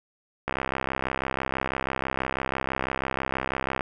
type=click train; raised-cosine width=0.5 ms; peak=-11 dBFS; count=221; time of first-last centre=0.48-3.808 s; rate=66.1 Hz; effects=none